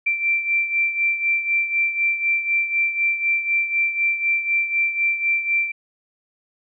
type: beating tone pair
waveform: sine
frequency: 2349 / 2353 Hz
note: D7 / D7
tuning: 0 / +3 cents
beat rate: 4 Hz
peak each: -19 / -25 dBFS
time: 0.06-5.72 s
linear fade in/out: 10 ms
effects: none